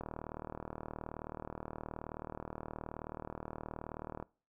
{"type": "click train", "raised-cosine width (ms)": 1, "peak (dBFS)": -27, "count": 165, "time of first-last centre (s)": [0.01, 4.226], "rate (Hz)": 38.9, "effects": ["noise-tail reverb RT60 0.4 s tail -23 dB re dry"]}